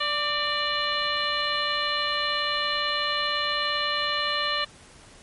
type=harmonic tone with a mistuned harmonic; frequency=587.3 Hz; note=D5; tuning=in tune; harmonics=1 / 2 / 3 / 4 / 5 / 6 / 7; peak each=-34 / -29 / -30 / -35 / -30 / -34 / -31 dBFS; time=0-4.65 s; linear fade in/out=10 ms; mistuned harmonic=3; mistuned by=+40 cents; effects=pink hiss -50 dBFS RMS until 5.22 s + MP3 48 kbps